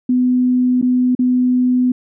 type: tone with dropouts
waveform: sine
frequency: 250.7 Hz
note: B3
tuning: 26 cents sharp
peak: -11 dBFS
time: 0.09-1.92 s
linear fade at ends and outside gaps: 5 ms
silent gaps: 0.815-0.825 / 1.151-1.191 s
effects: none